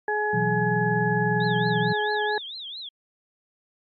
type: harmonic tone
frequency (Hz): 422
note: G#4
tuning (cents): +28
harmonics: 1 / 2 / 4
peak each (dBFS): -27 / -27 / -27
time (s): 0.08-2.38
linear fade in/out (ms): 2
type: chord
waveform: sine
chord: B suspended fourth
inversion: none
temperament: equal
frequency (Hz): 123.47 / 164.81 / 185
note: B2 / E3 / F#3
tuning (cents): 0 / 0 / 0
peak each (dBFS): -28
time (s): 0.33-1.93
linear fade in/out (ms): 10
type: tone with vibrato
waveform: sine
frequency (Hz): 3624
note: A#7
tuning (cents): -50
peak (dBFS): -34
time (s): 1.4-2.89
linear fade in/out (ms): 5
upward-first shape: triangle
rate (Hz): 4.5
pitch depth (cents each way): 270
effects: AAC 64 kbps